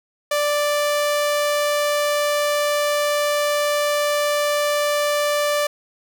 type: tone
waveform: sawtooth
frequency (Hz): 587.3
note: D5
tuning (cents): 0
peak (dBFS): -14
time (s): 0.31-5.67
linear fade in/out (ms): 5
effects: none